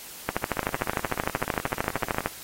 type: two click trains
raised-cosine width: 0.5 ms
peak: -9 / -15 dBFS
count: 27 / 28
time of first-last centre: 0.29-2.26 / 0.57-2.206 s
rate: 13.2 / 16.5 Hz
effects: white hiss -42 dBFS RMS until 2.43 s + AAC 48 kbps